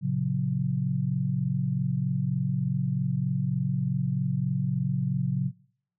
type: tone cluster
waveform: sine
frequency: 113.3 / 136.6 / 180.8 Hz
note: A#2 / C#3 / F#3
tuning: -49 / -25 / -40 cents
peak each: -33 / -26 / -28 dBFS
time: 0.01-5.52 s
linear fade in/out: 50 ms
effects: noise-tail reverb RT60 0.7 s tail -25 dB re dry